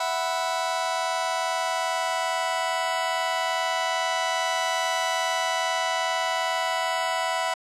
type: chord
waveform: sawtooth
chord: E suspended second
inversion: none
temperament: just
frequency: 659.3 / 741.7 / 988.9 Hz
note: E5 / F#5 / B5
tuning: 0 / +4 / +2 cents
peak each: -25 / -25 / -24 dBFS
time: 0-7.54 s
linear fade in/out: 5 ms
effects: low-pass 8000 Hz 12 dB/octave